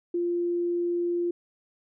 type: tone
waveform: sine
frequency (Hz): 347.5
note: F4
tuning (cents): -9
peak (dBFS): -24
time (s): 0.14-1.31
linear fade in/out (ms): 5
effects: none